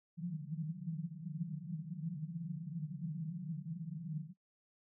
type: band-pass noise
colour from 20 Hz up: pink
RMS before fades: -42 dBFS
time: 0.17-4.34 s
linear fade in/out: 50 ms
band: 150 to 180 Hz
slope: 96 dB/octave
effects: noise-tail reverb RT60 0.1 s tail -23 dB re dry

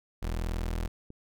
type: tone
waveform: 30% pulse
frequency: 41.2 Hz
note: E1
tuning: in tune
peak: -27 dBFS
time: 0.22-0.88 s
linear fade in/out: 10 ms
type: click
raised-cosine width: 3 ms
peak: -32 dBFS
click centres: 1.104 s
effects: none

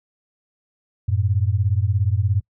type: beating tone pair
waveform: sine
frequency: 92.5 / 109.5 Hz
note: F#2 / A2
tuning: 0 / -8 cents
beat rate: 17 Hz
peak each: -19 / -20 dBFS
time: 1.08-2.41 s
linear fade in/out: 10 ms
effects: noise-tail reverb RT60 0.1 s tail -26 dB re dry

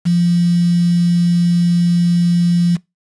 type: tone with quantisation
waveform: sine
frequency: 173.6 Hz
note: F3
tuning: 10 cents flat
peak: -10 dBFS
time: 0.05-2.77 s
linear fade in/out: 20 ms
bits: 5
effects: noise-tail reverb RT60 0.2 s tail -22 dB re dry + resampled to 22050 Hz

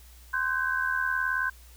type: tone cluster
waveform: sine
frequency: 1041 / 1523 / 1602 Hz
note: C6 / F#6 / G6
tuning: -9 / +50 / +37 cents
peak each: -32 / -27 / -31 dBFS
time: 0.33-1.5 s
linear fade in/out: 10 ms
effects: added 60 Hz sine -49 dBFS peak until 1.76 s + white hiss -56 dBFS RMS until 1.76 s

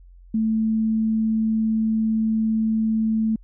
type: tone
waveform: sine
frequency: 220.6 Hz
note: A3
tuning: 5 cents sharp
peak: -18 dBFS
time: 0.34-3.36 s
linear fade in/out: 5 ms
effects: added 44 Hz sine -44 dBFS peak until 3.43 s

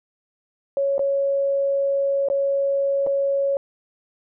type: tone with dropouts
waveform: sine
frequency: 554.4 Hz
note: C#5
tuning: in tune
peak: -18 dBFS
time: 0.77-3.57 s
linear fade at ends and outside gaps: 1 ms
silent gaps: 0.981-0.993 / 2.286-2.3 / 3.065-3.07 s
effects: none

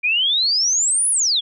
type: exponential two-way sweep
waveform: sine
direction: up then down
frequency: 2357 to 10548 to 3217 Hz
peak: -15 dBFS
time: 0.03-1.41 s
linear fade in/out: 20 ms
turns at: 1.1 s
effects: none

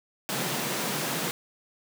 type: high-pass noise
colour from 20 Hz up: pink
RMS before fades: -30 dBFS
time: 0.29-1.31 s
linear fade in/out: 0 ms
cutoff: 130 Hz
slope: 96 dB/octave
effects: none

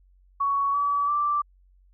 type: tone with pitch steps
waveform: sine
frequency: 1118 / 1144.8 / 1172.2 Hz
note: C#6 / D6 / D6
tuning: +14 / -45 / -4 cents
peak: -21 dBFS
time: 0.4-1.42 s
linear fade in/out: 10 ms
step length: 340 ms
effects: added 46 Hz sine -55 dBFS peak until 1.93 s

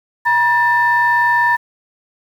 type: tone pair together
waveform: sine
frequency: 956 / 1779.8 Hz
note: A#5 / A6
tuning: +43 / +19 cents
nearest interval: major seventh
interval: 1076 cents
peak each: -13 dBFS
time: 0.25-1.57 s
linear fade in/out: 20 ms
effects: tanh soft clip ceiling -4 dBFS + 7-bit

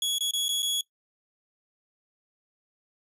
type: tone with dropouts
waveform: sawtooth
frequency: 3355 Hz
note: G#7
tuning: 17 cents sharp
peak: -22 dBFS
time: 0.02-0.81 s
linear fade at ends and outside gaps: 2 ms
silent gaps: 0.184-0.207 / 0.31-0.335 / 0.483-0.49 / 0.622-0.628 s
effects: noise-tail reverb RT60 0.1 s tail -20 dB re dry + resampled to 32000 Hz

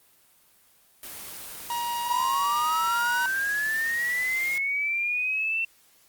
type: noise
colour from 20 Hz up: white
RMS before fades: -39 dBFS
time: 1.03-4.58 s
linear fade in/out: 2 ms
type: tone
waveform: 45% pulse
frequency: 949 Hz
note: A#5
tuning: 31 cents sharp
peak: -27 dBFS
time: 1.7-3.26 s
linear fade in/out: 2 ms
type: linear sweep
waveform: sine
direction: up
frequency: 947 to 2701 Hz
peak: -24 dBFS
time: 2.06-5.65 s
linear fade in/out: 5 ms
effects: white hiss -60 dBFS RMS until 6.08 s + Opus 24 kbps

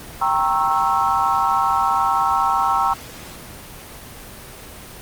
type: chord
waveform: sine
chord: G diminished seventh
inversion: none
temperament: equal with one note detuned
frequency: 784 / 932.3 / 1088.4 / 1318.5 Hz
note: G5 / Bb5 / Db6 / Fb6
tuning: 0 / 0 / -32 / 0 cents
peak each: -21 dBFS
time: 0.21-2.94 s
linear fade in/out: 10 ms
effects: pink hiss -37 dBFS RMS until 5.01 s + Opus 24 kbps

